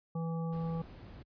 harmonic tone, 164.81 Hz, E3, in tune, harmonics 1 / 3 / 5 / 7, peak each -33 / -43 / -47 / -50 dBFS, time 0.15-0.82 s, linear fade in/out 5 ms
brown noise, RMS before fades -45 dBFS, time 0.52-1.23 s, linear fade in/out 10 ms
effects high-pass 60 Hz 12 dB/octave + resampled to 11025 Hz

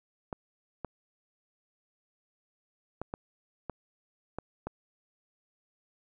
clicks, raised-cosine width 1 ms, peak -21 dBFS, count 7, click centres 0.328 / 0.847 / 3.016 / 3.139 / 3.697 / 4.386 / 4.67 s, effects none

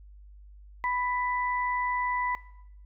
sine tone pair together, 991 / 1983.8 Hz, B5 / B6, +6 / +7 cents, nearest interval octave, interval 1201 cents, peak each -27 / -31 dBFS, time 0.84-2.35 s, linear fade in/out 0 ms, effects noise-tail reverb RT60 0.8 s tail -19 dB re dry + added 50 Hz sine -47 dBFS peak until 2.85 s

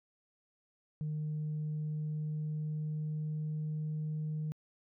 sine tone with pitch glide, 152.6 to 154.02 Hz, D#3 to D#3, -33 to -17 cents, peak -32 dBFS, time 1.01-4.52 s, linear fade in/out 0 ms, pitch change +16 cents, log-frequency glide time 1.71-4.18 s, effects tanh soft clip ceiling -31 dBFS

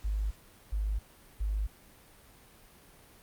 sine tone bursts, 51.6 Hz, G#1, 10 cents flat, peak -28 dBFS, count 3, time 0.04-1.67 s, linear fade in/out 10 ms, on 270 ms, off 410 ms, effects pink hiss -57 dBFS RMS until 3.22 s + Opus 48 kbps

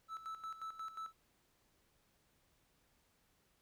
triangle tone with tremolo, 1312 Hz, E6, 9 cents flat, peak -40 dBFS, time 0.08-1.13 s, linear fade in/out 50 ms, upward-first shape square, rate 5.6 Hz, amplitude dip 70%, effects pink hiss -75 dBFS RMS until 3.61 s

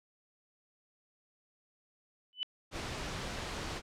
sine tone with exponential growth, 3000 Hz, F#7, 23 cents sharp, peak -28 dBFS, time 2.33-2.43 s, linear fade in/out 0 ms, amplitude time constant 21 ms
pink noise, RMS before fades -39 dBFS, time 2.71-3.82 s, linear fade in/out 50 ms
effects low-pass 6000 Hz 12 dB/octave

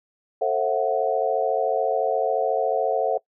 sine chord, F# half-diminished seventh, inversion first, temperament just, 444 / 532.8 / 666 / 740 Hz, A4 / C5 / E5 / F#5, +16 / +31 / +18 / 0 cents, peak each -25 dBFS, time 0.41-3.18 s, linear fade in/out 10 ms, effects noise-tail reverb RT60 0.1 s tail -22 dB re dry

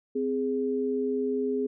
sine tone pair together, 259.1 / 415.3 Hz, C4 / G#4, -17 / 0 cents, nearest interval minor sixth, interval 817 cents, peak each -29 / -27 dBFS, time 0.15-1.67 s, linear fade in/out 10 ms, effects none

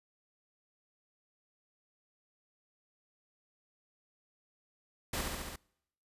pink noise with echo, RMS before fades -35 dBFS, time 5.13-5.21 s, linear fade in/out 5 ms, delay 70 ms, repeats 5, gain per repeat -2 dB, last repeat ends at 5.56 s, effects noise-tail reverb RT60 0.8 s tail -26 dB re dry + resampled to 32000 Hz

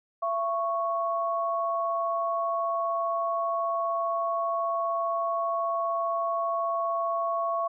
sine tone pair together, 674 / 1107 Hz, E5 / C#6, +38 / -3 cents, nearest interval major sixth, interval 859 cents, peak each -28 dBFS, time 0.22-7.68 s, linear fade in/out 10 ms, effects none

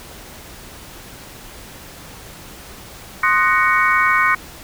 sine tone cluster, 1058 / 1237 / 1490 / 1871 / 2231 Hz, C6 / D#6 / F#6 / A#6 / C#7, +19 / -10 / +12 / +6 / +11 cents, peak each -19 dBFS, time 3.23-4.35 s, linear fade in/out 5 ms, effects pink hiss -38 dBFS RMS until 4.63 s

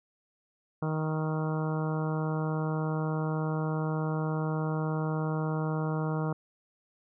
harmonic tone with a mistuned harmonic, 156.6 Hz, D#3, 11 cents sharp, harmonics 1 / 2 / 3 / 4 / 5 / 6 / 7 / 8 / 9, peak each -29 / -37 / -37 / -41 / -42 / -43 / -43 / -45 / -45 dBFS, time 0.82-6.33 s, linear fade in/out 5 ms, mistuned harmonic 9, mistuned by -22 cents, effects none

